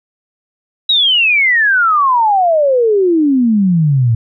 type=exponential sweep; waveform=sine; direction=down; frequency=3899 to 110.6 Hz; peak=-8 dBFS; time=0.89-4.15 s; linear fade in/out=5 ms; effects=none